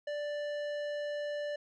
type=tone with tanh clipping; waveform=sine; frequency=587.3 Hz; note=D5; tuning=in tune; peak=-36 dBFS; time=0.07-1.56 s; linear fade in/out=5 ms; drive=14 dB; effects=none